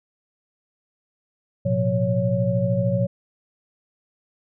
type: tone cluster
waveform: sine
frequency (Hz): 112.1 / 125.2 / 179.5 / 558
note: A2 / B2 / F3 / C#5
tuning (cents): +33 / +24 / +48 / +11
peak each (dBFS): -24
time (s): 1.65-3.07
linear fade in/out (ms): 10
effects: none